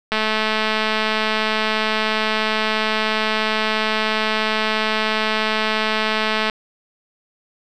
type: click train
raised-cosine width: 0.3 ms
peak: -4 dBFS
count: 1385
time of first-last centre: 0.12-6.498 s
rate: 217 Hz
effects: none